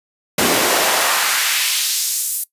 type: noise with high-pass filter sweep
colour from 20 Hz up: pink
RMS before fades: -17 dBFS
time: 0.38-2.44 s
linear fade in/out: 5 ms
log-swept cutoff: 230 to 11000 Hz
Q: 1.1
effects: noise-tail reverb RT60 0.1 s tail -19 dB re dry + resampled to 32000 Hz